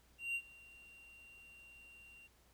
triangle tone with ADSR envelope, 2763 Hz, F7, 19 cents flat, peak -33 dBFS, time 0.18-2.28 s, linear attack 170 ms, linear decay 62 ms, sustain -22 dB, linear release 21 ms, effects added 60 Hz sine -70 dBFS peak until 2.53 s + pink hiss -70 dBFS RMS until 2.53 s

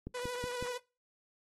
click train, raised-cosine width 3 ms, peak -27 dBFS, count 4, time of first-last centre 0.07-0.626 s, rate 5.4 Hz
sawtooth tone with vibrato, 492.6 Hz, B4, 5 cents flat, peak -33 dBFS, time 0.14-0.78 s, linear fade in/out 10 ms, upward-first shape triangle, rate 13 Hz, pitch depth 34 cents each way
effects noise-tail reverb RT60 0.3 s tail -23 dB re dry + AAC 32 kbps

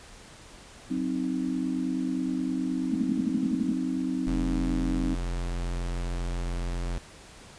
sine chord, C diminished, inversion second, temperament equal, 185 / 261.6 / 311.1 Hz, Gb3 / C4 / Eb4, 0 / 0 / 0 cents, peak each -34 / -28 / -32 dBFS, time 0.9-5.15 s, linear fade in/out 10 ms
sine tone bursts, 222.6 Hz, A3, 20 cents sharp, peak -24 dBFS, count 10, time 2.92-3.719 s, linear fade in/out 2 ms, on 34 ms, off 51 ms
square tone, 43.65 Hz, F1, in tune, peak -29 dBFS, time 4.27-6.98 s, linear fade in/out 0 ms
effects pink hiss -49 dBFS RMS until 7.58 s + resampled to 22050 Hz

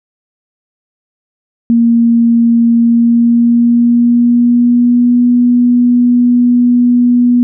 sine tone with pitch glide, 233.1 to 243.6 Hz, A#3 to B3, 0 to -24 cents, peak -5 dBFS, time 1.7-7.43 s, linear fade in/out 0 ms, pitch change +76 cents, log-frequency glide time 2.76-5.24 s, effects none

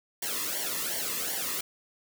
white noise with flanger, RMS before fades -32 dBFS, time 0.22-1.61 s, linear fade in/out 5 ms, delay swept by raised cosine 0.78 to 1.34 ms, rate 2.7 Hz, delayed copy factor -0.8, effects none

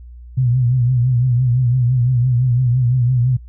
sine tone with vibrato, 124.4 Hz, B2, 13 cents sharp, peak -12 dBFS, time 0.37-3.37 s, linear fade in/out 10 ms, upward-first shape triangle, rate 5.9 Hz, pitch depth 100 cents each way, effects noise-tail reverb RT60 0.1 s tail -20 dB re dry + added 60 Hz sine -34 dBFS peak until 3.48 s

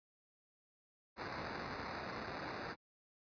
blue noise with sample-and-hold, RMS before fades -44 dBFS, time 1.16-2.76 s, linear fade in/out 50 ms, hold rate 3150 Hz, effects high-pass 60 Hz 12 dB/octave + resampled to 11025 Hz

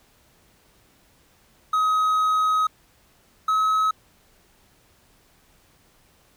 triangle tone pair in turn, 1266 / 1282.2 Hz, D#6 / E6, +30 / -48 cents, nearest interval unison, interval 22 cents, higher second, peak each -16 dBFS, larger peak neither, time 1.73-2.67 / 3.48-3.91 s, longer first, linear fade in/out 5 ms, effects pink hiss -59 dBFS RMS until 6.36 s

